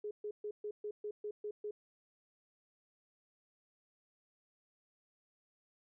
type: tone bursts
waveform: sine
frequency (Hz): 418.9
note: G#4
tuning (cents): +15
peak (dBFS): -38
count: 9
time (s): 0.04-1.71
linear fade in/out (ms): 5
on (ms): 70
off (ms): 130
effects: none